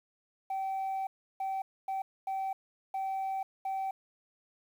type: tone bursts at uneven times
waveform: sine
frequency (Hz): 771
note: G5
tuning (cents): -29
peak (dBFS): -29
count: 6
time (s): 0.5-1.07 / 1.4-1.62 / 1.88-2.02 / 2.27-2.53 / 2.94-3.43 / 3.65-3.91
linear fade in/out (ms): 5
effects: tanh soft clip ceiling -30 dBFS + 10-bit

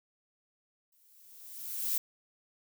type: noise with exponential growth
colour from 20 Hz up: violet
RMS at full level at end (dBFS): -29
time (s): 0.92-1.98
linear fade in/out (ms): 5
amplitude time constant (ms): 230
effects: none

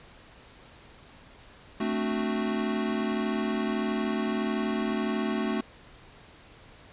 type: chord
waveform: square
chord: D dominant seventh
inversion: second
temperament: equal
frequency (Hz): 220 / 261.6 / 293.7 / 370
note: A3 / C4 / D4 / F#4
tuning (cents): 0 / 0 / 0 / 0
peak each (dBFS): -30 / -35 / -35 / -34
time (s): 1.8-5.61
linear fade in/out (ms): 5
effects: pink hiss -52 dBFS RMS until 6.92 s + resampled to 8000 Hz

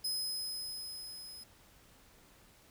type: tone with level ramp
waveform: sawtooth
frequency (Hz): 5070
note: D#8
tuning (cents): +32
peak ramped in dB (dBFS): -30 to -45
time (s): 0.04-1.44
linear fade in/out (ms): 10
effects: pink hiss -62 dBFS RMS until 2.7 s

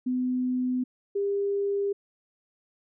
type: tone pair in turn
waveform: sine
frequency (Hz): 252.5 / 400.8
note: B3 / G4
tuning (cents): +39 / +38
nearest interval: minor sixth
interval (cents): 799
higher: second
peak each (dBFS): -24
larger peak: neither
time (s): 0.06-0.84 / 1.15-1.93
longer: neither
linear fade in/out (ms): 10
effects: none

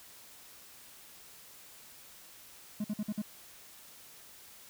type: tone bursts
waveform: triangle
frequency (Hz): 210.4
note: G#3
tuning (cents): +23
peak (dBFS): -29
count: 5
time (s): 2.8-3.219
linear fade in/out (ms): 5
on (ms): 43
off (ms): 51
effects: white hiss -54 dBFS RMS until 4.69 s

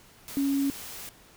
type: tone in noise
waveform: sine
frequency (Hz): 277.2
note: C#4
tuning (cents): 0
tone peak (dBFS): -23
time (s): 0.37-0.7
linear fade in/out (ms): 0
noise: white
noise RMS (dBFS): -41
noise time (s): 0.28-1.09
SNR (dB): +15
effects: pink hiss -55 dBFS RMS until 1.36 s

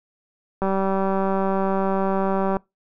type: click train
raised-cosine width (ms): 1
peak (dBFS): -10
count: 377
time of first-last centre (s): 0.62-2.568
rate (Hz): 193
effects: noise-tail reverb RT60 0.2 s tail -24 dB re dry

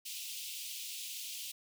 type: high-pass noise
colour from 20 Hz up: pink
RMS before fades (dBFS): -43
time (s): 0.05-1.52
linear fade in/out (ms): 10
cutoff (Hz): 2600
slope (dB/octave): 48
effects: none

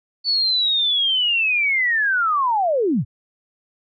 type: linear sweep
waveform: sine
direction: down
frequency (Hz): 4502 to 87.8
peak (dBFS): -16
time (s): 0.24-3.05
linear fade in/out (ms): 50
effects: none

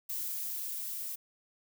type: noise with level ramp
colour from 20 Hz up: violet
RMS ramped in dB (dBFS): -36 to -39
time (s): 0.09-1.16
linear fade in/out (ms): 10
effects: none

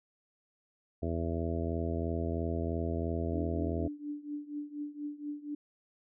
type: harmonic tone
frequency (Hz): 83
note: E2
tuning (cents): +12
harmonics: 1 / 2 / 3 / 4 / 5 / 6 / 7 / 8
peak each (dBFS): -34 / -40 / -38 / -39 / -40 / -45 / -45 / -41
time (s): 1.02-3.88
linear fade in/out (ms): 10
type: tone with tremolo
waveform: sine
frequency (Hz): 293.7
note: D4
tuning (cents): 0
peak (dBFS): -33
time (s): 3.33-5.55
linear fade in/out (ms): 5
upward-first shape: triangle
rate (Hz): 4.2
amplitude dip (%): 90
effects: none

